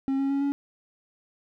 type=tone with pitch steps; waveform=triangle; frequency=270 / 273.8 / 277.6 / 281.5 Hz; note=C#4 / C#4 / C#4 / C#4; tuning=-45 / -21 / +3 / +27 cents; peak=-21 dBFS; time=0.08-0.52 s; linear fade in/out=0 ms; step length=110 ms; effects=none